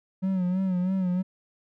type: tone with vibrato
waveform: triangle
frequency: 185 Hz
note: F#3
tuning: in tune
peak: -21 dBFS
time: 0.22-1.23 s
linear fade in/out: 20 ms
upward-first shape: sine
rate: 3.1 Hz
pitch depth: 64 cents each way
effects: none

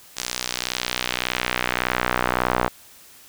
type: tone with band-pass filter sweep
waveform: sawtooth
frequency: 61.74 Hz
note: B1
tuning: in tune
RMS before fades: -25 dBFS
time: 0.16-2.69 s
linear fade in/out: 20 ms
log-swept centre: 6600 to 990 Hz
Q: 1.1
effects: white hiss -48 dBFS RMS until 3.28 s

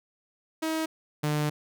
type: tone pair in turn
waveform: sawtooth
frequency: 318.7 / 149.76 Hz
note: D#4 / D3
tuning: +42 / +34 cents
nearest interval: octave + minor second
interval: 1308 cents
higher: first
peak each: -23 / -21 dBFS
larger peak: second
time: 0.62-0.86 / 1.23-1.5 s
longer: second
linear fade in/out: 10 ms
effects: none

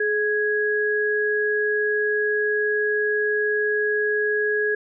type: tone pair together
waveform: sine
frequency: 423 / 1661.2 Hz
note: G#4 / G#6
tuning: +32 / 0 cents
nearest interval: 2 octaves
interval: 2368 cents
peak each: -22 / -22 dBFS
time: 0-4.75 s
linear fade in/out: 5 ms
effects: none

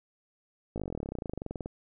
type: slowing click train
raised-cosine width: 2 ms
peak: -22 dBFS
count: 29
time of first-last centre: 0.76-1.659 s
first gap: 18 ms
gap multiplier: 1.04
effects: none

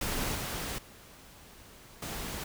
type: noise with level steps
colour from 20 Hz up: pink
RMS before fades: -33 / -36 / -53 / -38 dBFS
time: 0.01-2.44 s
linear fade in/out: 5 ms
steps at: 0.35 / 0.78 / 2.02 s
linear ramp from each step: 5 ms
effects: none

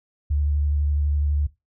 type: tone with vibrato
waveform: sine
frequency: 73 Hz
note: D2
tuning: 10 cents flat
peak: -19 dBFS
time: 0.3-1.47 s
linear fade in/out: 10 ms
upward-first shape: sine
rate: 12 Hz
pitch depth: 20 cents each way
effects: noise-tail reverb RT60 0.2 s tail -17 dB re dry

